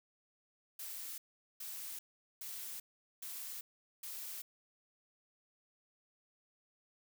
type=noise bursts; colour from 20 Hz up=blue; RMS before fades=-45 dBFS; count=5; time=0.79-4.42 s; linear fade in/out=5 ms; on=390 ms; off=420 ms; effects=none